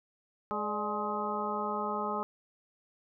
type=harmonic tone with a mistuned harmonic; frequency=210.2 Hz; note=G#3; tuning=21 cents sharp; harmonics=1 / 2 / 3 / 4 / 5 / 6; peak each=-39 / -38 / -40 / -37 / -38 / -36 dBFS; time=0.51-2.23 s; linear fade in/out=0 ms; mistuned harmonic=3; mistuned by=-94 cents; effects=none